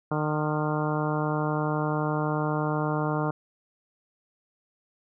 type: harmonic tone with a mistuned harmonic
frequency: 151.9 Hz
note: D#3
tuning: 41 cents flat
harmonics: 1 / 2 / 3 / 4 / 5 / 6 / 7 / 8 / 9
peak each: -28 / -31 / -33 / -34 / -35 / -36 / -36 / -37 / -38 dBFS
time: 0.11-3.31 s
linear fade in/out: 5 ms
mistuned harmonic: 9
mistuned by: +33 cents
effects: none